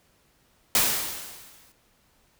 white noise with exponential decay, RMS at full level -19 dBFS, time 0.75-1.72 s, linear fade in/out 2 ms, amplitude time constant 210 ms, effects pink hiss -64 dBFS RMS until 2.39 s

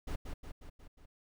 brown noise with echo, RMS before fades -36 dBFS, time 0.07-0.16 s, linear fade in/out 10 ms, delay 180 ms, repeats 5, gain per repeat -4 dB, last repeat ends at 1.06 s, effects none

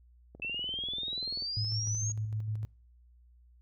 click train, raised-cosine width 2 ms, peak -35 dBFS, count 23, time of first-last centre 0.35-1.423 s, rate 20.5 Hz
sine exponential sweep, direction up, 2637 to 6645 Hz, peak -33 dBFS, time 0.42-2.12 s, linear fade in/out 2 ms
sine tone with tremolo, 107.8 Hz, A2, 35 cents flat, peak -30 dBFS, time 1.57-2.65 s, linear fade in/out 0 ms, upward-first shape square, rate 6.6 Hz, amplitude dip 35%
effects noise-tail reverb RT60 0.5 s tail -26 dB re dry + added 60 Hz sine -57 dBFS peak until 3.61 s

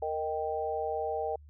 sine chord, Eb major, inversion second, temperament equal with one note detuned, 462.9 / 622.3 / 784 Hz, Bb4 / Eb5 / G5, -12 / 0 / 0 cents, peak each -34 / -35 / -34 dBFS, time 0.02-1.36 s, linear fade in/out 5 ms, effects added 74 Hz sine -50 dBFS peak until 1.49 s

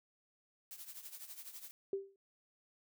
blue noise with tremolo, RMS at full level -47 dBFS, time 0.71-1.71 s, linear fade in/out 0 ms, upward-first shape triangle, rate 12 Hz, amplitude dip 80%
sine tone with exponential decay, 392 Hz, G4, in tune, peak -31 dBFS, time 1.93-2.16 s, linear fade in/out 2 ms, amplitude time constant 49 ms
effects none

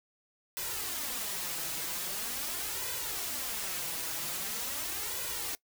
white noise with flanger, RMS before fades -36 dBFS, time 0.57-5.55 s, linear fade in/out 0 ms, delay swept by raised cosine 2 to 6.2 ms, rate 0.43 Hz, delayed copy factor +0.7, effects noise-tail reverb RT60 0.1 s tail -21 dB re dry

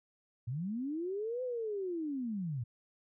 sine linear two-way sweep, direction up then down, 110 to 514 to 110 Hz, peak -34 dBFS, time 0.47-2.64 s, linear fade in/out 10 ms, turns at 1.43 s, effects none

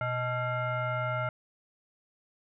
sine tone with frequency modulation, 625 Hz, D#5, 8 cents sharp, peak -28 dBFS, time 0.01-1.29 s, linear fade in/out 2 ms, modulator 748 Hz, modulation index 1.5, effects none

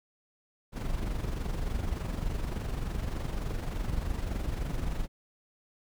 brown noise with amplitude modulation, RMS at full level -30 dBFS, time 0.72-5.08 s, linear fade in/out 50 ms, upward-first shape sine, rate 23.4 Hz, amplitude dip 55%, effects none

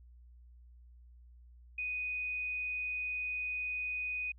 sine tone, 2489 Hz, D#7, in tune, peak -34 dBFS, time 1.78-4.32 s, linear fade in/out 5 ms, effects added 60 Hz sine -54 dBFS peak until 4.38 s

